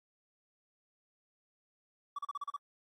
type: tone bursts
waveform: triangle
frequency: 1147 Hz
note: D6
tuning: 41 cents flat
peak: -33 dBFS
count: 7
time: 2.16-2.565 s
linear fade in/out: 5 ms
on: 27 ms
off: 36 ms
effects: tanh soft clip ceiling -29 dBFS + AAC 48 kbps